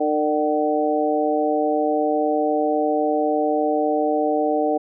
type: harmonic tone with a mistuned harmonic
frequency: 151.7 Hz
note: D#3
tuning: 44 cents flat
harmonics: 2 / 3 / 4 / 5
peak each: -23 / -23 / -23 / -23 dBFS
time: 0-4.78 s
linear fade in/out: 10 ms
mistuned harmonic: 4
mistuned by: -23 cents
effects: none